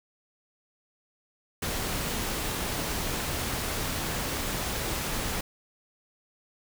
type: noise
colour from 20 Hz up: pink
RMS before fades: -31 dBFS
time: 1.62-5.41 s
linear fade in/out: 5 ms
effects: none